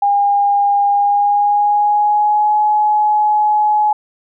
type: tone with pitch glide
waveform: sine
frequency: 810 to 844.9 Hz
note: G#5 to G#5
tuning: -43 to +30 cents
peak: -10 dBFS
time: 0.02-3.93 s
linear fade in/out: 5 ms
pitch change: +73 cents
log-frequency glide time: 0.9-2.58 s
effects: none